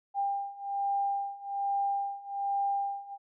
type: beating tone pair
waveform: sine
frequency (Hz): 797 / 798.2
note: G5 / G5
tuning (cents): +28 / +31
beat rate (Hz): 1.2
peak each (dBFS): -33 / -31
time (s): 0.14-3.18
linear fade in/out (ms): 50
effects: none